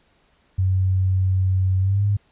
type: tone with pitch glide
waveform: sine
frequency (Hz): 93.9 to 101.81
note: F#2 to G#2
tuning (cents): +26 to -34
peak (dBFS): -16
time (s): 0.58-2.17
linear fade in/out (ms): 10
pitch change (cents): +140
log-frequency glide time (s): 1.79-2.04
effects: pink hiss -61 dBFS RMS until 2.31 s + resampled to 8000 Hz